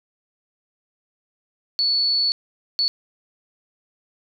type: tone bursts at uneven times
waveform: sine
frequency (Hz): 4435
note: C#8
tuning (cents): 0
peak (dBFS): -17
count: 2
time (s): 1.79-2.32 / 2.79-2.88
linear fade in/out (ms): 0
effects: none